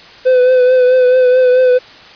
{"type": "tone with vibrato", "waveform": "triangle", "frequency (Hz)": 506, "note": "B4", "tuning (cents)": 42, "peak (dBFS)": -4, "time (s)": [0.25, 1.79], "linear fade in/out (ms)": 20, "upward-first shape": "triangle", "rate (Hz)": 4.6, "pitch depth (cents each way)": 36, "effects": ["white hiss -37 dBFS RMS until 2.15 s", "resampled to 11025 Hz"]}